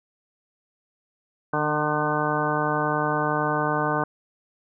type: harmonic tone with a mistuned harmonic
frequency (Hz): 150.9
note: D3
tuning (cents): +47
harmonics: 1 / 2 / 3 / 4 / 5 / 6 / 7 / 8 / 10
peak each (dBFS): -30 / -30 / -30 / -30 / -30 / -30 / -30 / -30 / -30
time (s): 1.53-4.04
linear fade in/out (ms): 5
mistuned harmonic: 2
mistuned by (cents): -16
effects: none